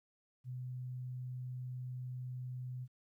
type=tone; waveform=sine; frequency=126.3 Hz; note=B2; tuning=39 cents sharp; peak=-40 dBFS; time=0.44-2.88 s; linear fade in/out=50 ms; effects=13-bit